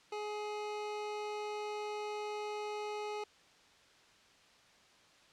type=tone; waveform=25% pulse; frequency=420 Hz; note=G#4; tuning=19 cents sharp; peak=-34 dBFS; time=0.12-3.24 s; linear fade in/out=5 ms; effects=white hiss -63 dBFS RMS until 5.32 s + low-pass 5000 Hz 12 dB/octave